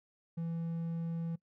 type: tone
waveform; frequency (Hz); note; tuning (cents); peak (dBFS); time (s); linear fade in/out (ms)
triangle; 166.4; E3; +17; -32; 0.37-1.36; 10
effects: noise-tail reverb RT60 0.1 s tail -22 dB re dry